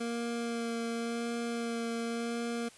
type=tone with vibrato; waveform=25% pulse; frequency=233.1 Hz; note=A#3; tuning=in tune; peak=-29 dBFS; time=0-2.69 s; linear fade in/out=10 ms; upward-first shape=sine; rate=0.91 Hz; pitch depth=13 cents each way; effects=white hiss -56 dBFS RMS until 2.77 s + resampled to 24000 Hz

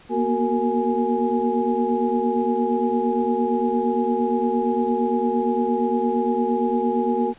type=tone cluster; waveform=sine; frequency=234.3 / 243 / 372.5 / 461.8 / 834 Hz; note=A#3 / B3 / F#4 / A#4 / G#5; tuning=+9 / -28 / +12 / -16 / +7 cents; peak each=-25 dBFS; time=0.09-7.34 s; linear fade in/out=50 ms; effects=pink hiss -50 dBFS RMS until 7.38 s + resampled to 8000 Hz

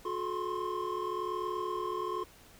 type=tone cluster; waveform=triangle; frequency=361.8 / 430.3 / 1037 / 1078 Hz; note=F#4 / A4 / C6 / C#6; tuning=-39 / -39 / -16 / -49 cents; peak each=-35 / -37 / -37 / -36 dBFS; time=0.05-2.24 s; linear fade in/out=5 ms; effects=pink hiss -57 dBFS RMS until 2.59 s

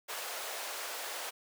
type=high-pass noise; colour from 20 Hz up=pink; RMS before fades=-40 dBFS; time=0.08-1.31 s; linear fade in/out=20 ms; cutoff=510 Hz; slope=24 dB/octave; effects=none

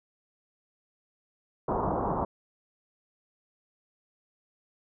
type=low-pass noise; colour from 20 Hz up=white; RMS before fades=-29 dBFS; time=1.68-2.25 s; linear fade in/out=5 ms; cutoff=1100 Hz; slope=48 dB/octave; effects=none

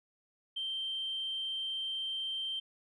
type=tone; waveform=sine; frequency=3136 Hz; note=G7; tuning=in tune; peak=-33 dBFS; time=0.56-2.6 s; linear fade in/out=10 ms; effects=tanh soft clip ceiling -29 dBFS

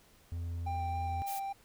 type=tone with pitch glide; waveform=triangle; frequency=85.1 to 84.37 Hz; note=F2 to E2; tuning=-44 to +41 cents; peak=-33 dBFS; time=0.32-1.22 s; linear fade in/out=0 ms; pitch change=-15 cents; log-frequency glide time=0.64-1.05 s
type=tone with vibrato; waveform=triangle; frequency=789 Hz; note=G5; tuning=11 cents sharp; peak=-33 dBFS; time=0.66-1.53 s; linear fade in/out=10 ms; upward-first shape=square; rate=3.6 Hz; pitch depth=8 cents each way
type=noise; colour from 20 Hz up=blue; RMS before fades=-43 dBFS; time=1.26-1.4 s; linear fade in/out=20 ms
effects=pink hiss -63 dBFS RMS until 1.64 s

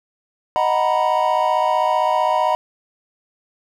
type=chord; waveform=triangle; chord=B major seventh; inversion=first; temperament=equal; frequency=622.3 / 740 / 932.3 / 987.8 Hz; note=D#5 / F#5 / A#5 / B5; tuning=0 / 0 / 0 / 0 cents; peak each=-19 dBFS; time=0.56-2.55 s; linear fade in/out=0 ms; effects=none

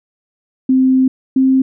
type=tone pair in turn; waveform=sine; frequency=260.6 / 263.6 Hz; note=C4 / C4; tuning=-7 / +13 cents; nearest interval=unison; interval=20 cents; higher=second; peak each=-8 dBFS; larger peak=neither; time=0.69-1.08 / 1.36-1.62 s; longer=first; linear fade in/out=5 ms; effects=none

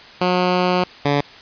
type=tone pair in turn; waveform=10% pulse; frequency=180.8 / 143.5 Hz; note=F#3 / D3; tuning=-40 / -40 cents; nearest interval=major third; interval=400 cents; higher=first; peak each=-7 dBFS; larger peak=neither; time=0.21-0.84 / 1.05-1.21 s; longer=first; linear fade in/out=5 ms; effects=white hiss -41 dBFS RMS until 1.41 s + resampled to 11025 Hz

